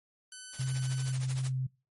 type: tone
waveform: 5% pulse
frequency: 1510 Hz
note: F#6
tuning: 35 cents sharp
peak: -32 dBFS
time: 0.32-1.12 s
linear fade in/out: 2 ms
type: noise with tremolo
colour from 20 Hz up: white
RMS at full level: -40 dBFS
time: 0.52-1.52 s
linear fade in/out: 50 ms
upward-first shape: triangle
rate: 13 Hz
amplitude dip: 90%
type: tone with vibrato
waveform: sine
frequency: 130.5 Hz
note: C3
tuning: 4 cents flat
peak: -29 dBFS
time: 0.59-1.67 s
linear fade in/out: 10 ms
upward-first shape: triangle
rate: 2.8 Hz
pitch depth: 9 cents each way
effects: noise-tail reverb RT60 0.3 s tail -23 dB re dry + MP3 48 kbps